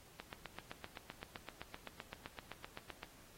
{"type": "click train", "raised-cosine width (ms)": 0.3, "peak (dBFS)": -29, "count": 23, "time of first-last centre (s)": [0.2, 3.031], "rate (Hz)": 7.77, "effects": ["pink hiss -62 dBFS RMS until 3.37 s", "AAC 48 kbps"]}